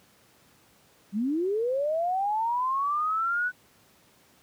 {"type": "linear sweep", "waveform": "sine", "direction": "up", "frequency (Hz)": [187.6, 1500], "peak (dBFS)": -24, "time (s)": [1.12, 3.52], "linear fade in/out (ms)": 50, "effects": ["pink hiss -60 dBFS RMS until 4.42 s", "high-pass 100 Hz 12 dB/octave"]}